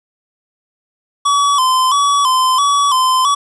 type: tone with vibrato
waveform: square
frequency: 1083 Hz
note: C#6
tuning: 41 cents flat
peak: -11 dBFS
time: 1.25-3.35 s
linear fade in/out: 10 ms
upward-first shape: square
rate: 1.5 Hz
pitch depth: 85 cents each way
effects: resampled to 24000 Hz + 7-bit